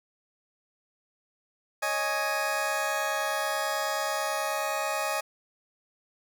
20% pulse chord, C# suspended second, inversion none, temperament just, 554.4 / 623.7 / 831.5 Hz, C#5 / D#5 / G#5, 0 / +4 / +2 cents, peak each -29 / -26 / -26 dBFS, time 1.82-5.21 s, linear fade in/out 10 ms, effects none

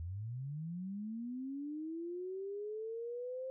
sine linear sweep, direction up, 78.7 to 527 Hz, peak -39 dBFS, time 0-3.5 s, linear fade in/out 0 ms, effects none

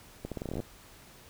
accelerating click train, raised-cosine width 2 ms, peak -22 dBFS, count 13, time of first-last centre 0.25-0.602 s, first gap 67 ms, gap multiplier 0.83, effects pink hiss -54 dBFS RMS until 1.29 s

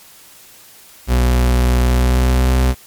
40% pulse tone with pitch glide, 61.74 to 63.77 Hz, B1 to C2, 0 to -44 cents, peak -10 dBFS, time 1.07-2.75 s, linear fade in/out 50 ms, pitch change +56 cents, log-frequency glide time 1.8-2.56 s, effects white hiss -43 dBFS RMS until 2.86 s + MP3 96 kbps

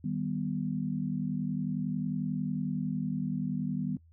sine chord, Eb augmented, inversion none, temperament equal, 155.56 / 196 / 246.9 Hz, Eb3 / G3 / B3, 0 / 0 / 0 cents, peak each -34 dBFS, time 0.04-3.97 s, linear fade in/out 5 ms, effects noise-tail reverb RT60 0.1 s tail -21 dB re dry + added 82 Hz sine -56 dBFS peak until 4.12 s

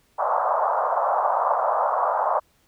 pink band-pass noise, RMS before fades -22 dBFS, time 0.18-2.4 s, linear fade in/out 20 ms, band 590 to 1200 Hz, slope 48 dB/octave, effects pink hiss -63 dBFS RMS until 2.67 s

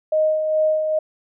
sine tone with tremolo, 622.3 Hz, D#5, in tune, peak -14 dBFS, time 0.12-0.99 s, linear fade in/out 5 ms, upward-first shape sine, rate 2.4 Hz, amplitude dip 45%, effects none

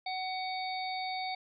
harmonic tone with a mistuned harmonic, 750 Hz, F#5, 23 cents sharp, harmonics 1 / 3 / 5 / 6, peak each -35 / -40 / -44 / -44 dBFS, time 0.06-1.35 s, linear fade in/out 5 ms, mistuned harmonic 5, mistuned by -22 cents, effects none

